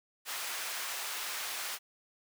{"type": "high-pass noise", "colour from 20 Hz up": "pink", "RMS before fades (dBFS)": -38, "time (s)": [0.25, 1.79], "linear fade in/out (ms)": 50, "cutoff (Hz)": 1100, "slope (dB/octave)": 12, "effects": []}